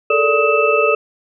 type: tone cluster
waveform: sine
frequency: 431 / 451.2 / 582 / 1264 / 2647 Hz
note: A4 / A4 / D5 / D#6 / E7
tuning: -36 / +44 / -16 / +27 / +7 cents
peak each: -18 dBFS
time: 0.1-0.95 s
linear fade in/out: 5 ms
effects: none